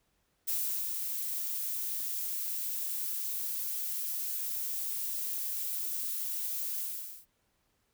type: noise with ADSR envelope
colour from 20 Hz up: violet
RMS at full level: -31 dBFS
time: 0.47-7.26 s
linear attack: 16 ms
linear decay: 370 ms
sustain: -4 dB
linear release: 470 ms
effects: pink hiss -75 dBFS RMS until 7.93 s